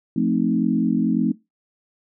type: chord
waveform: sine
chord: F dominant seventh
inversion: none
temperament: equal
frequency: 174.61 / 220 / 261.6 / 311.1 Hz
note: F3 / A3 / C4 / Eb4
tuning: 0 / 0 / 0 / 0 cents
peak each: -24 / -21 / -22 / -25 dBFS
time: 0.16-1.32 s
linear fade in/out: 5 ms
effects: noise-tail reverb RT60 0.2 s tail -20 dB re dry